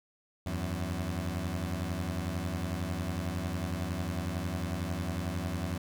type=beating tone pair; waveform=20% pulse; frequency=82.41 / 93.41 Hz; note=E2 / F#2; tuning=0 / +17 cents; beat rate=11 Hz; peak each=-30 dBFS; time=0.46-5.78 s; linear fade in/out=5 ms; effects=none